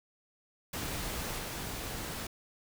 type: noise with level steps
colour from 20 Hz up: pink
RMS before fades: -37 / -39 dBFS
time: 0.73-2.27 s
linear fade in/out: 5 ms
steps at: 1.38 s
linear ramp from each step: 5 ms
effects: none